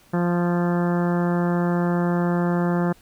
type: harmonic tone with a mistuned harmonic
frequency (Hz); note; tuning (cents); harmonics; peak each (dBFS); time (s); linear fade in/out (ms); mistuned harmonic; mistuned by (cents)
174.61; F3; 0; 1 / 2 / 3 / 4 / 5 / 6 / 7 / 8 / 9 / 10; -20 / -26 / -30 / -32 / -34 / -36 / -37 / -38 / -39 / -40; 0.13-2.93; 10; 8; -20
effects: pink hiss -55 dBFS RMS until 3.01 s